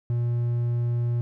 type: tone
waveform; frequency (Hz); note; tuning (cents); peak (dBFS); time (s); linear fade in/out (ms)
triangle; 119.4; A#2; +42; -20; 0.1-1.21; 0
effects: none